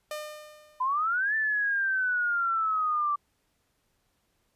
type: tone with exponential decay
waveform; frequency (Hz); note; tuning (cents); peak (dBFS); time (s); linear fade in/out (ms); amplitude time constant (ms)
sawtooth; 605; D#5; -49; -28; 0.11-1.13; 2; 220
type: exponential two-way sweep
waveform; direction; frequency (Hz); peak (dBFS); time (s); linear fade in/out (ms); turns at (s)
sine; up then down; 994 to 1775 to 1161; -24; 0.8-3.16; 10; 1.35
effects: pink hiss -73 dBFS RMS until 4.55 s + resampled to 32000 Hz